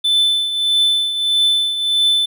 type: tone with tremolo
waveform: triangle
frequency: 3520 Hz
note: A7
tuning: in tune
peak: -9 dBFS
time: 0.04-2.26 s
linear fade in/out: 10 ms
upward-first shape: triangle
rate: 1.6 Hz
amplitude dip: 65%
effects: none